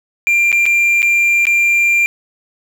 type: tone with dropouts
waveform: triangle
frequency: 2381 Hz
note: D7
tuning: 23 cents sharp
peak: -8 dBFS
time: 0.27-2.06 s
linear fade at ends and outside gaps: 0 ms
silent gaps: 0.518-0.527 / 0.656-0.663 / 1.02-1.028 / 1.454-1.469 s
effects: 8-bit